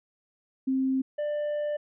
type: tone pair in turn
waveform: sine / triangle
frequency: 264 / 592.7 Hz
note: C4 / D5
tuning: +16 / +16 cents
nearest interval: octave + major second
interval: 1400 cents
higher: second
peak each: -23 / -25 dBFS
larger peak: first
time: 0.67-1.02 / 1.18-1.77 s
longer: second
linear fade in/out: 10 ms
effects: resampled to 8000 Hz